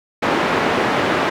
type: band-pass noise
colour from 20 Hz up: pink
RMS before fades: -18 dBFS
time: 0.22-1.3 s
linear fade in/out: 10 ms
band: 250 to 2100 Hz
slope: 12 dB/octave
effects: none